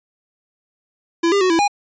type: tone with pitch steps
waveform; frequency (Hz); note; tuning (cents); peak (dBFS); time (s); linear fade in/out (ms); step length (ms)
square; 336.2 / 400.9 / 370.3 / 331.5 / 817; E4 / G4 / F#4 / E4 / G#5; +34 / +39 / +1 / +10 / -29; -14; 1.23-1.68; 10; 90
effects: resampled to 16000 Hz